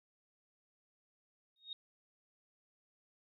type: tone with exponential growth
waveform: sine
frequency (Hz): 3729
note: A#7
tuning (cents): 0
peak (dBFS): -38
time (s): 1.56-1.73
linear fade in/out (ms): 2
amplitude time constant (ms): 35
effects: none